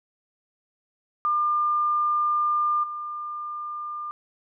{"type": "tone with level steps", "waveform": "sine", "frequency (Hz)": 1200, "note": "D6", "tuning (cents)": 37, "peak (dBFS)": [-20, -30], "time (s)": [1.25, 4.11], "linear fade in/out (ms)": 0, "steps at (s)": 2.83, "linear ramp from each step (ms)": 10, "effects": []}